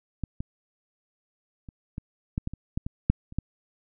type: clicks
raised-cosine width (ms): 5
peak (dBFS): -17 / -19 / -29 / -21 / -14 / -17 / -24 / -15 / -19 / -6 / -30 / -14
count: 12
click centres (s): 0.237 / 0.405 / 1.688 / 1.981 / 2.379 / 2.474 / 2.536 / 2.775 / 2.865 / 3.1 / 3.324 / 3.386
effects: none